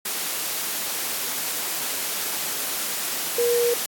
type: tone in noise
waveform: sine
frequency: 477.2 Hz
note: A#4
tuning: 41 cents sharp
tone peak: -18 dBFS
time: 3.38-3.74 s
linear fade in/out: 5 ms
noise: white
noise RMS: -27 dBFS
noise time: 0.05-3.86 s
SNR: +6 dB
effects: high-pass 200 Hz 12 dB/octave + AAC 64 kbps